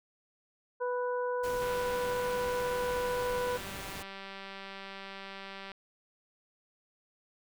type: harmonic tone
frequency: 493.9 Hz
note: B4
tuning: in tune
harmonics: 1 / 2 / 3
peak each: -31 / -36 / -42 dBFS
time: 0.8-3.58 s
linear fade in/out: 20 ms
type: noise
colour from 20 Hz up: pink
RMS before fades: -43 dBFS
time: 1.43-4.03 s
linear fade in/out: 10 ms
type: click train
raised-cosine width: 0.3 ms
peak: -28 dBFS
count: 800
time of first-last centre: 1.62-5.717 s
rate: 195 Hz
effects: none